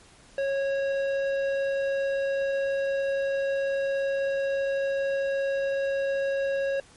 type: tone with tanh clipping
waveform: triangle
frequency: 549 Hz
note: C#5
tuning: 17 cents flat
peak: -26 dBFS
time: 0.38-6.8 s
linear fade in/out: 2 ms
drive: 16 dB
effects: pink hiss -54 dBFS RMS until 6.96 s + MP3 48 kbps